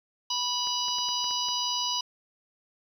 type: harmonic tone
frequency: 982 Hz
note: B5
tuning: 10 cents flat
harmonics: 1 / 3 / 4 / 5 / 6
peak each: -33 / -32 / -35 / -31 / -36 dBFS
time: 0.3-2.01 s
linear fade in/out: 5 ms
type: clicks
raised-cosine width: 0.5 ms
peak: -30 dBFS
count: 7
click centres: 0.672 / 0.883 / 0.985 / 1.088 / 1.243 / 1.309 / 1.486 s
effects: 9-bit